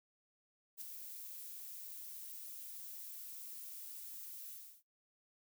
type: noise with ADSR envelope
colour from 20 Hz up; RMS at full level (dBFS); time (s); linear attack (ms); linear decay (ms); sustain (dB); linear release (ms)
violet; -44; 0.77-4.83; 44; 6; -5; 330
effects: noise-tail reverb RT60 0.2 s tail -26 dB re dry